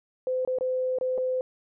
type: tone with dropouts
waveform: sine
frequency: 512 Hz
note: C5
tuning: 38 cents flat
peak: -24 dBFS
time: 0.27-1.41 s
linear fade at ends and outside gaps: 1 ms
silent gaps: 0.45-0.475 / 0.586-0.609 / 0.986-1.011 / 1.178-1.182 s
effects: none